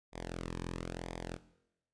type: tone with flanger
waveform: sawtooth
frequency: 43 Hz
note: F1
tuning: 26 cents flat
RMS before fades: -42 dBFS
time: 0.12-1.39 s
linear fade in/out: 50 ms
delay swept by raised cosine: 0.7 to 1.48 ms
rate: 1 Hz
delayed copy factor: -0.75
effects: noise-tail reverb RT60 0.9 s tail -17 dB re dry + resampled to 22050 Hz